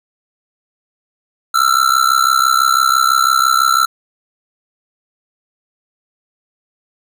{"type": "tone with amplitude modulation", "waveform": "square", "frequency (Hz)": 1343, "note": "E6", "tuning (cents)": 32, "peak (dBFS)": -7, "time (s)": [1.54, 3.86], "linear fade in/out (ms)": 10, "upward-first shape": "sine", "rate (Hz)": 66, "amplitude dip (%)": 90, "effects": []}